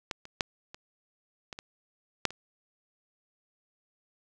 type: clicks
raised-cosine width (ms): 0.2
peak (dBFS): -15 / -28 / -9 / -26 / -22 / -23 / -6 / -26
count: 8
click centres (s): 0.112 / 0.254 / 0.408 / 0.745 / 1.528 / 1.589 / 2.253 / 2.306
effects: none